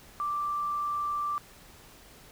sine tone, 1174.7 Hz, D6, in tune, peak -28 dBFS, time 0.2-1.38 s, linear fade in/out 0 ms, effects pink hiss -53 dBFS RMS until 2.31 s

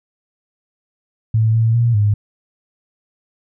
sine tone with pitch steps, 111 / 113.2 / 117.9 / 103.9 Hz, A2 / A2 / A#2 / G#2, +16 / +50 / +20 / +1 cents, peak -11 dBFS, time 1.34-2.14 s, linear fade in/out 5 ms, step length 200 ms, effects none

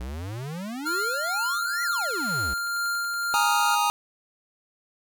square exponential two-way sweep, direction up then down, 57.7 to 2012 to 57.7 Hz, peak -32 dBFS, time 0-2.54 s, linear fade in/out 5 ms, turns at 1.83 s
square tone with tremolo, 1396.9 Hz, F6, in tune, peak -25 dBFS, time 0.85-3.76 s, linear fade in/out 20 ms, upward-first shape sine, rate 2.1 Hz, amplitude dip 25%
click train, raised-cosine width 0.3 ms, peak -34 dBFS, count 26, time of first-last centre 1.27-3.606 s, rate 10.7 Hz
square chord, Ab suspended second, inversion none, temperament equal, 830.6 / 932.3 / 1244.5 Hz, Ab5 / Bb5 / Eb6, 0 / 0 / 0 cents, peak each -26 dBFS, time 3.34-3.9 s, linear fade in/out 0 ms
effects none

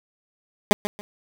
15% pulse tone with echo, 206.3 Hz, G#3, 11 cents flat, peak -5 dBFS, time 0.71-0.73 s, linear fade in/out 0 ms, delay 140 ms, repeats 2, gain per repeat -12 dB, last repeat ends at 1.01 s, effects none

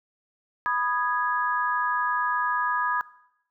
sine chord, G# minor, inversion first, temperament equal with one note detuned, 987.8 / 1235.9 / 1661.2 Hz, B5 / D#6 / G#6, 0 / -12 / 0 cents, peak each -27 dBFS, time 0.66-3.01 s, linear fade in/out 0 ms, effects noise-tail reverb RT60 0.8 s tail -19 dB re dry

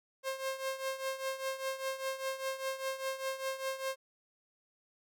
sawtooth tone with tremolo, 532 Hz, C5, 29 cents sharp, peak -28 dBFS, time 0.23-3.96 s, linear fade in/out 50 ms, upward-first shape triangle, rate 5 Hz, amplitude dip 80%, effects none

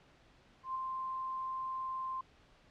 sine tone with ADSR envelope, 1046.5 Hz, C6, in tune, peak -33 dBFS, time 0.63-2.21 s, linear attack 120 ms, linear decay 9 ms, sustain -3 dB, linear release 4 ms, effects pink hiss -64 dBFS RMS until 2.7 s + low-pass 4000 Hz 12 dB/octave

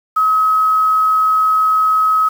sine tone with quantisation, 1277 Hz, D#6, 45 cents sharp, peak -10 dBFS, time 0.16-2.29 s, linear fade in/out 10 ms, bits 6, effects none

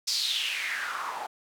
white noise with band-pass filter sweep, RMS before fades -31 dBFS, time 0.07-1.27 s, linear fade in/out 10 ms, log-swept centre 5200 to 780 Hz, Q 5.2, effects none

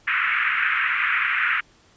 pink band-pass noise, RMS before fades -22 dBFS, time 0.07-1.61 s, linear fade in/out 10 ms, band 1300 to 2500 Hz, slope 48 dB/octave, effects pink hiss -56 dBFS RMS until 1.96 s + resampled to 16000 Hz

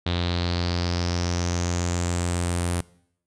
sawtooth tone with low-pass filter sweep, 87.31 Hz, F2, in tune, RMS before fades -25 dBFS, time 0.06-2.81 s, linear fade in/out 5 ms, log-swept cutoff 3700 to 9700 Hz, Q 5.3, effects noise-tail reverb RT60 0.7 s tail -22 dB re dry

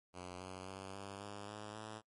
5% pulse tone with pitch steps, 90.3 / 93.11 / 96 / 98.99 / 102.06 / 105.24 / 108.51 Hz, F#2 / F#2 / G2 / G2 / G#2 / G#2 / A2, -42 / +11 / -36 / +17 / -30 / +23 / -24 cents, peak -35 dBFS, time 0.13-2.02 s, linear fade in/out 50 ms, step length 270 ms, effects noise-tail reverb RT60 0.1 s tail -24 dB re dry + MP3 48 kbps

